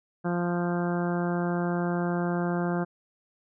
harmonic tone, 174.61 Hz, F3, in tune, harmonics 1 / 2 / 3 / 4 / 5 / 6 / 7 / 8 / 9, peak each -27 / -31 / -36 / -35 / -40 / -42 / -42 / -41 / -41 dBFS, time 0.24-2.85 s, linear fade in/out 20 ms, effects none

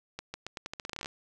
accelerating click train, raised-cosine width 0.2 ms, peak -20 dBFS, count 16, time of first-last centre 0.19-1.059 s, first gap 150 ms, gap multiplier 0.84, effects none

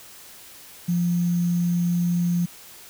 sine tone with sample-and-hold, 174.1 Hz, F3, 5 cents flat, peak -19 dBFS, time 0.88-2.46 s, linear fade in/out 10 ms, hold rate 6300 Hz, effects white hiss -45 dBFS RMS until 2.89 s

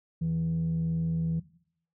sine tone pair together, 82 / 164 Hz, E2 / E3, -9 / -9 cents, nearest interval octave, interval 1200 cents, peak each -37 / -25 dBFS, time 0.21-1.4 s, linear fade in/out 10 ms, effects noise-tail reverb RT60 0.6 s tail -17 dB re dry + tanh soft clip ceiling -23 dBFS

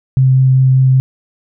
sine tone with vibrato, 131.1 Hz, C3, 4 cents sharp, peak -6 dBFS, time 0.17-1 s, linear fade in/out 0 ms, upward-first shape triangle, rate 5.1 Hz, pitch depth 9 cents each way, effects none

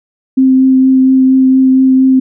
sine tone with vibrato, 262 Hz, C4, 2 cents sharp, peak -4 dBFS, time 0.37-2.2 s, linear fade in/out 10 ms, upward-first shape triangle, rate 4.3 Hz, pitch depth 12 cents each way, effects none

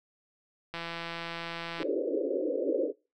click train, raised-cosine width 0.3 ms, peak -21 dBFS, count 184, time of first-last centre 0.74-1.829 s, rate 168 Hz
white band-pass noise, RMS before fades -30 dBFS, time 1.78-2.93 s, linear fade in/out 50 ms, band 280 to 560 Hz, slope 96 dB/octave
effects noise-tail reverb RT60 0.3 s tail -23 dB re dry

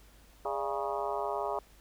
harmonic tone with a mistuned harmonic, 137.3 Hz, C#3, 16 cents flat, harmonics 3 / 4 / 5 / 6 / 7 / 8 / 9, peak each -37 / -38 / -37 / -39 / -38 / -41 / -43 dBFS, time 0.45-1.59 s, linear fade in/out 2 ms, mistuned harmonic 4, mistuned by +120 cents, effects added 50 Hz sine -58 dBFS peak until 1.8 s + pink hiss -61 dBFS RMS until 1.8 s

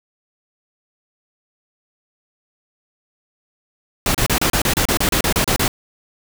pink noise bursts, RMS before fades -17 dBFS, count 14, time 4.06-5.68 s, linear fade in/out 2 ms, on 86 ms, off 32 ms, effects none

